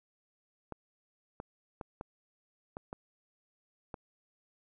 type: clicks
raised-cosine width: 1 ms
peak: -26 dBFS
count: 7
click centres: 0.723 / 1.401 / 1.812 / 2.011 / 2.769 / 2.929 / 3.942 s
effects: none